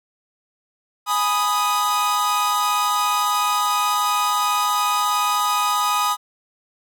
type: chord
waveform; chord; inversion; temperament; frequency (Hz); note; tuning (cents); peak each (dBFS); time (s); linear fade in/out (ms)
45% pulse; G# minor; none; equal; 830.6 / 987.8 / 1244.5; G#5 / B5 / D#6; 0 / 0 / 0; -25 / -24 / -20; 1.06-6.17; 50
effects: none